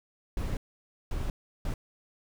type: noise bursts at uneven times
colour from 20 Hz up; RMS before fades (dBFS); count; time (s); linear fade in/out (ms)
brown; -31; 3; 0.37-0.57 / 1.11-1.3 / 1.65-1.74; 2
effects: none